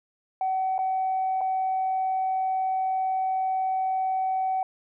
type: tone with dropouts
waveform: sine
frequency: 757 Hz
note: F#5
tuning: 39 cents sharp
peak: -22 dBFS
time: 0.41-4.63 s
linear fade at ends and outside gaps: 2 ms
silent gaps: 0.781-0.789 / 1.409-1.413 s
effects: tanh soft clip ceiling -19 dBFS